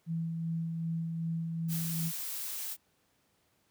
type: tone with tremolo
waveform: sine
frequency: 164.81 Hz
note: E3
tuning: in tune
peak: -30 dBFS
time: 0.06-2.12 s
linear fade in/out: 50 ms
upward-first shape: sine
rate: 2.6 Hz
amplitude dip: 30%
type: noise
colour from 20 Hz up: blue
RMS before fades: -38 dBFS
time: 1.68-2.77 s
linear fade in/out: 50 ms
effects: pink hiss -72 dBFS RMS until 3.7 s + high-pass 80 Hz 12 dB/octave